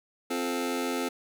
sawtooth chord, F major, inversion second, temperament just, 261.9 / 349.2 / 436.5 Hz, C4 / F4 / A4, +2 / 0 / -14 cents, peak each -27 / -30 / -30 dBFS, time 0.3-1.09 s, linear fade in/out 10 ms, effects none

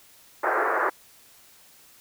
white band-pass noise, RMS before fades -24 dBFS, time 0.43-0.9 s, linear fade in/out 10 ms, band 350 to 1700 Hz, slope 48 dB/octave, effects white hiss -54 dBFS RMS until 2 s

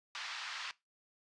pink band-pass noise, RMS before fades -43 dBFS, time 0.15-0.71 s, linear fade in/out 0 ms, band 1100 to 5100 Hz, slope 24 dB/octave, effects noise-tail reverb RT60 0.2 s tail -20 dB re dry + resampled to 22050 Hz

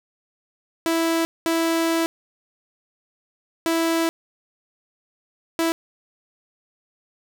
sawtooth tone bursts at uneven times, 329.6 Hz, E4, in tune, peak -15 dBFS, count 4, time 0.86-1.25 / 1.46-2.06 / 3.66-4.09 / 5.59-5.72 s, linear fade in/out 0 ms, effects none

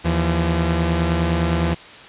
sawtooth tone pair together, 80.14 / 170 Hz, E2 / F3, -48 / -46 cents, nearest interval octave + minor second, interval 1302 cents, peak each -16 dBFS, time 0.04-1.75 s, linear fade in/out 20 ms, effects white hiss -40 dBFS RMS until 2.08 s + resampled to 8000 Hz

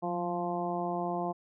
harmonic tone with a mistuned harmonic, 174.61 Hz, F3, in tune, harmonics 1 / 2 / 3 / 4 / 5 / 6, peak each -37 / -36 / -41 / -34 / -39 / -41 dBFS, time 0.02-1.33 s, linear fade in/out 20 ms, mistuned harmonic 1, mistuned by +39 cents, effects none

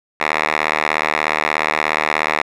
5% pulse tone with band-pass filter, 76.8 Hz, D#2, 22 cents flat, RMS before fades -19 dBFS, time 0.2-2.42 s, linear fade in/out 5 ms, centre 1700 Hz, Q 2.1, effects none

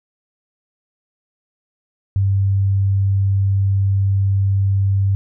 sine tone, 98 Hz, G2, in tune, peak -13 dBFS, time 2.16-5.15 s, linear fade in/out 0 ms, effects none

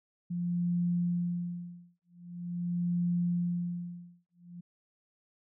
sine tone with tremolo, 174.61 Hz, F3, in tune, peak -26 dBFS, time 0.3-4.61 s, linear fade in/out 10 ms, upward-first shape sine, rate 0.44 Hz, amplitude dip 100%, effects none

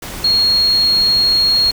sine tone in noise, 4288 Hz, C8, 42 cents sharp, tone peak -10 dBFS, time 0.24-1.71 s, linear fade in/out 5 ms, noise pink, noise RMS -28 dBFS, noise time 0.02-1.72 s, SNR +15 dB, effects none

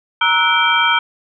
sine tone cluster, 934 / 1305 / 1472 / 2327 / 3176 Hz, A#5 / E6 / F#6 / D7 / G7, +3 / -18 / -9 / -17 / +22 cents, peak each -18 dBFS, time 0.21-0.99 s, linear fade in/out 5 ms, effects none

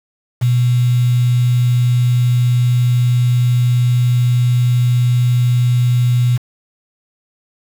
sine tone with quantisation, 122.8 Hz, B2, 9 cents flat, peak -10 dBFS, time 0.41-6.38 s, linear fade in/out 20 ms, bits 5, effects none

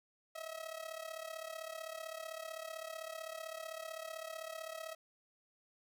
sawtooth tone with amplitude modulation, 644 Hz, E5, 41 cents flat, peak -36 dBFS, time 0.35-4.95 s, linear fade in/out 10 ms, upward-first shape sine, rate 35.7 Hz, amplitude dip 80%, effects none

